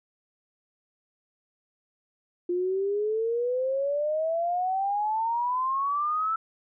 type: exponential sweep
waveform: sine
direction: up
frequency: 349.2 to 1331 Hz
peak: -24 dBFS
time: 2.49-6.36 s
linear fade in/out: 5 ms
effects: none